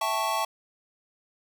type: chord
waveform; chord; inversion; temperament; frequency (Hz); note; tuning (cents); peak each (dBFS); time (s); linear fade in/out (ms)
square; A dominant seventh; second; equal; 659.3 / 784 / 880 / 1108.7; E5 / G5 / A5 / C#6; 0 / 0 / 0 / 0; -33 / -35 / -30 / -30; 0.01-0.45; 5
effects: none